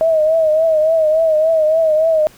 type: tone with vibrato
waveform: sine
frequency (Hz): 634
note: D#5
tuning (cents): +32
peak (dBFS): -10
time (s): 0.01-2.27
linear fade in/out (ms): 0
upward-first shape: triangle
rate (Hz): 3.5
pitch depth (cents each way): 73
effects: pink hiss -45 dBFS RMS until 2.37 s